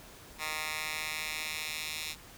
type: tone with high-pass filter sweep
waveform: 10% pulse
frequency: 155 Hz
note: D#3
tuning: 6 cents flat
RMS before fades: -37 dBFS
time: 0.38-2.16 s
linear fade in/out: 50 ms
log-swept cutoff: 1500 to 3100 Hz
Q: 1.3
effects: pink hiss -52 dBFS RMS until 2.37 s